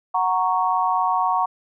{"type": "chord", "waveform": "sine", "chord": "F# major", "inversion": "none", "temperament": "equal", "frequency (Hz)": [740, 932.3, 1108.7], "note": ["F#5", "A#5", "C#6"], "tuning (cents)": [0, 0, 0], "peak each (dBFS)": -22, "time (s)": [0.14, 1.46], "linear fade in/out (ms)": 10, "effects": []}